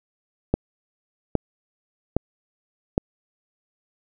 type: click train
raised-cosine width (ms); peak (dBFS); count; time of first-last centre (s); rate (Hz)
2; -5; 4; 0.54-2.979; 1.23
effects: none